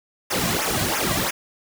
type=noise with flanger; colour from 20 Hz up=pink; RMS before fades=-23 dBFS; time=0.3-1.31 s; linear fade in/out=10 ms; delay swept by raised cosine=0.23 to 2.33 ms; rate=3 Hz; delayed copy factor=-1; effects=none